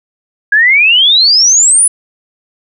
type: exponential sweep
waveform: sine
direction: up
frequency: 1627 to 10160 Hz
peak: -4 dBFS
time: 0.52-1.88 s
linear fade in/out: 5 ms
effects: none